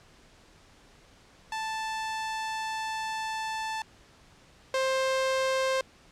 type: tone pair in turn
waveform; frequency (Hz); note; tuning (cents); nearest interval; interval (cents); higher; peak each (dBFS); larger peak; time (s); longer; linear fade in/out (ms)
sawtooth; 880 / 527.2; A5 / C5; 0 / +13; major sixth; 887; first; -27 / -21; second; 1.52-3.82 / 4.74-5.81; first; 2
effects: pink hiss -57 dBFS RMS until 6.11 s + low-pass 7000 Hz 12 dB/octave